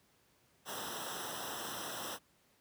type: noise with comb filter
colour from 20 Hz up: pink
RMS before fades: -42 dBFS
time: 0.65-2.19 s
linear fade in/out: 50 ms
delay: 0.44 ms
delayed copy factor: -1
effects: pink hiss -70 dBFS RMS until 2.6 s + high-pass 80 Hz 12 dB/octave